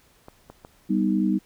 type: clicks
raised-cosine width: 1 ms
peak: -27 dBFS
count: 3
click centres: 0.284 / 0.5 / 0.649 s
type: chord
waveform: sine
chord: G augmented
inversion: none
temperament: equal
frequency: 196 / 246.9 / 311.1 Hz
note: G3 / B3 / D#4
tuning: 0 / 0 / 0 cents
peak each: -22 / -26 / -24 dBFS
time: 0.89-1.39 s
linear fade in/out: 20 ms
effects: pink hiss -59 dBFS RMS until 1.45 s